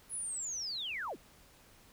sine linear sweep, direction down, 10660 to 108.2 Hz, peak -36 dBFS, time 0.09-1.17 s, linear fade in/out 50 ms, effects pink hiss -61 dBFS RMS until 1.92 s

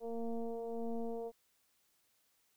sine tone with frequency modulation, 230.2 Hz, A#3, 22 cents flat, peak -36 dBFS, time 0-1.32 s, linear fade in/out 50 ms, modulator 231 Hz, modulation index 1.7, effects white hiss -75 dBFS RMS until 2.56 s

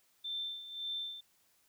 sine tone with tremolo, 3558 Hz, A7, 19 cents sharp, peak -35 dBFS, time 0.24-1.21 s, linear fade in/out 10 ms, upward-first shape sine, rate 1.8 Hz, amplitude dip 70%, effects white hiss -71 dBFS RMS until 1.68 s

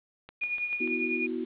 click train, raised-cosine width 0.2 ms, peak -26 dBFS, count 5, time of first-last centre 0.29-0.876 s, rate 6.83 Hz
sine tone with tremolo, 2443 Hz, D#7, 32 cents flat, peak -26 dBFS, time 0.41-1.27 s, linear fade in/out 10 ms, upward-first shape triangle, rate 10 Hz, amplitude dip 65%
sine chord, B suspended fourth, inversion none, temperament equal with one note detuned, 246.9 / 325.7 / 370 Hz, B3 / E4 / F#4, 0 / -21 / 0 cents, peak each -34 dBFS, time 0.8-1.45 s, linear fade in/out 10 ms
effects resampled to 8000 Hz + 9-bit

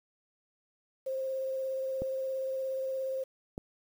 sine tone with vibrato, 529 Hz, C5, 19 cents sharp, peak -31 dBFS, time 1.06-3.24 s, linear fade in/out 10 ms, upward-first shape sine, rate 17 Hz, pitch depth 12 cents each way
clicks, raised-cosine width 2 ms, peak -22 / -24 dBFS, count 2, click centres 2.02 / 3.579 s
effects 9-bit

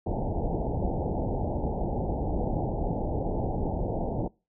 pink low-pass noise, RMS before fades -29 dBFS, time 0.06-4.28 s, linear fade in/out 5 ms, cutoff 870 Hz, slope 96 dB/octave, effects noise-tail reverb RT60 0.3 s tail -25 dB re dry

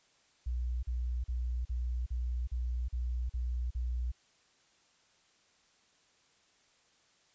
sine tone bursts, 60.8 Hz, B1, 26 cents flat, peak -31 dBFS, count 9, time 0.46-4.118 s, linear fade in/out 10 ms, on 370 ms, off 41 ms, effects white hiss -68 dBFS RMS until 7.34 s + resampled to 16000 Hz

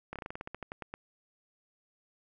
slowing click train, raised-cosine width 0.5 ms, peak -24 dBFS, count 14, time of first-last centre 0.13-0.94 s, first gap 27 ms, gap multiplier 1.13, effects none

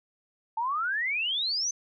sine exponential sweep, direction up, 873 to 6272 Hz, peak -26 dBFS, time 0.57-1.71 s, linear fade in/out 5 ms, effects none

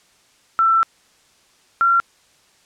sine tone pair in turn, 1337 / 1370.6 Hz, E6 / F6, +24 / -33 cents, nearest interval unison, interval 43 cents, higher second, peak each -12 dBFS, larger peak neither, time 0.59-0.83 / 1.81-2 s, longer first, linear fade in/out 0 ms, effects white hiss -56 dBFS RMS until 2.65 s + low-pass 8000 Hz 12 dB/octave

